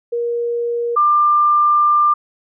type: tone pair in turn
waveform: sine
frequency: 473.1 / 1192.1 Hz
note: A#4 / D6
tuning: +26 / +26 cents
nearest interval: octave + major third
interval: 1600 cents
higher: second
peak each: -17 / -10 dBFS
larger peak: second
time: 0.12-0.96 / 0.96-2.14 s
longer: second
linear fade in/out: 10 ms
effects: none